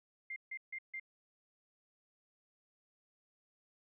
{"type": "tone bursts", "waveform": "sine", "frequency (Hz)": 2100, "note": "C7", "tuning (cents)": 6, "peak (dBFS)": -40, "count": 4, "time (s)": [0.3, 0.998], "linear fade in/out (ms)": 5, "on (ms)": 62, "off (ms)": 150, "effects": []}